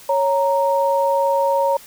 sine tone pair together, 553.6 / 931 Hz, C#5 / A#5, -2 / -2 cents, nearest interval major sixth, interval 900 cents, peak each -17 / -18 dBFS, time 0.09-1.77 s, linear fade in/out 5 ms, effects white hiss -43 dBFS RMS until 1.86 s

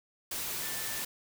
sine tone in noise, 1770 Hz, A6, 10 cents sharp, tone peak -45 dBFS, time 0.62-1.02 s, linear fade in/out 5 ms, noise white, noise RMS -36 dBFS, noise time 0.31-1.05 s, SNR -12 dB, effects none

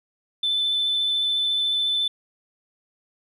sine tone with vibrato, 3520 Hz, A7, in tune, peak -19 dBFS, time 0.43-2.08 s, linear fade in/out 5 ms, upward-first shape triangle, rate 14 Hz, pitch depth 15 cents each way, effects tanh soft clip ceiling -16 dBFS

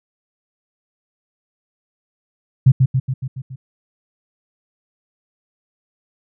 sine tone with echo, 130.81 Hz, C3, in tune, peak -5 dBFS, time 2.66-2.72 s, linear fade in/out 10 ms, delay 140 ms, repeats 6, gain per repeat -4 dB, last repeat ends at 3.56 s, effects none

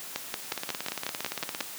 two click trains, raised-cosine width 0.2 ms, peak -14 / -12 dBFS, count 20 / 9, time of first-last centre 0.52-1.606 / 0.16-1.609 s, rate 17.5 / 5.52 Hz, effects white hiss -41 dBFS RMS until 1.78 s + high-pass 150 Hz 12 dB/octave

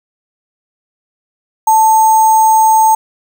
sine tone with sample-and-hold, 880 Hz, A5, in tune, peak -5 dBFS, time 1.67-2.95 s, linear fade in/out 5 ms, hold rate 7350 Hz, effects none

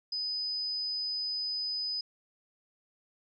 sine tone, 5000 Hz, D#8, 8 cents sharp, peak -31 dBFS, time 0.12-2.01 s, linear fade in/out 5 ms, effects none

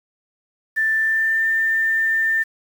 sine tone with pitch glide, 1770 to 1793.7 Hz, A6 to A6, +10 to +33 cents, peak -16 dBFS, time 0.76-2.44 s, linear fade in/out 20 ms, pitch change +23 cents, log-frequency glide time 0.95-1.45 s, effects 7-bit

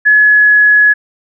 sine tone with pitch glide, 1700 to 1690.2 Hz, G#6 to G#6, +40 to +30 cents, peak -4 dBFS, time 0.05-0.94 s, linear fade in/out 20 ms, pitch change -10 cents, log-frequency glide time 0.15-0.56 s, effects none

